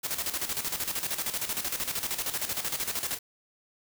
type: noise with tremolo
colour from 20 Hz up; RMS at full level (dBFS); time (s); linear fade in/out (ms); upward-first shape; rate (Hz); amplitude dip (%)
white; -30; 0.03-3.19; 20; square; 13; 65
effects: none